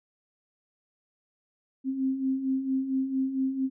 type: beating tone pair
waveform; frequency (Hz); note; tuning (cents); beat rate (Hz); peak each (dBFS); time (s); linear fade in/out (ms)
sine; 261.6 / 266; C4 / C4; 0 / +29; 4.4; -33 / -26; 1.84-3.7; 50
effects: none